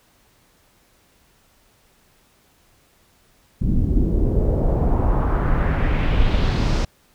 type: noise with low-pass filter sweep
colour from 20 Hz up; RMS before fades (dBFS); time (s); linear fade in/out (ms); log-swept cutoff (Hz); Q
brown; -18; 3.61-6.85; 5; 210 to 5900; 1.9
effects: pink hiss -58 dBFS RMS until 7.14 s